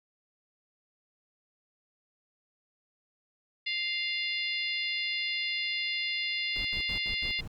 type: harmonic tone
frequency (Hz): 698.5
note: F5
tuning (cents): 0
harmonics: 3 / 4 / 5 / 6 / 7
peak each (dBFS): -33 / -35 / -37 / -39 / -40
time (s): 3.66-7.41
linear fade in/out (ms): 10
type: noise bursts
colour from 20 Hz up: brown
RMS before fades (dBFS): -40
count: 6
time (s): 6.56-7.476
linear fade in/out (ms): 0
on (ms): 86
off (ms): 80
effects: none